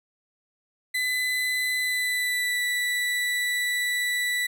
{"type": "tone with pitch glide", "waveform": "35% pulse", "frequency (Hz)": [2008, 1967.8], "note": ["B6", "B6"], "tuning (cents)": [28, -7], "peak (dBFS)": -22, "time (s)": [0.94, 4.47], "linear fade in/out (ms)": 10, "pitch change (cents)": -35, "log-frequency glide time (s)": [1.79, 2.61], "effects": []}